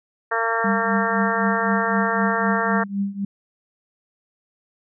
harmonic tone, 228 Hz, A#3, 38 cents flat, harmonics 2 / 3 / 4 / 5 / 6 / 7 / 8, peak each -27 / -27 / -27 / -27 / -27 / -27 / -27 dBFS, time 0.31-2.84 s, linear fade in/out 10 ms
sine tone with tremolo, 198.8 Hz, G3, 25 cents sharp, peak -18 dBFS, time 0.64-3.25 s, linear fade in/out 5 ms, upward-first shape triangle, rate 3.9 Hz, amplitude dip 90%
effects none

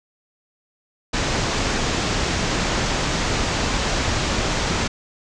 pink low-pass noise, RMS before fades -22 dBFS, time 1.13-4.88 s, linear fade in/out 10 ms, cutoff 7300 Hz, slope 48 dB/octave, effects none

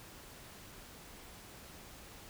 silence, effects pink hiss -53 dBFS RMS until 2.29 s

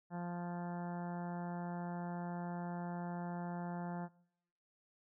harmonic tone, 174.61 Hz, F3, in tune, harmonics 1 / 2 / 3 / 4 / 5 / 6 / 7 / 8 / 9 / 10, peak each -40 / -51 / -53 / -48 / -49 / -57 / -63 / -58 / -61 / -61 dBFS, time 0.1-4.09 s, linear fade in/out 50 ms, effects noise-tail reverb RT60 0.8 s tail -23 dB re dry

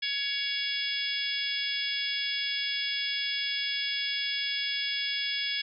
harmonic tone, 561 Hz, C#5, 21 cents sharp, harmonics 3 / 4 / 5 / 6 / 7 / 8 / 9, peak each -38 / -35 / -38 / -32 / -44 / -42 / -36 dBFS, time 0.02-5.62 s, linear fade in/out 10 ms, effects none

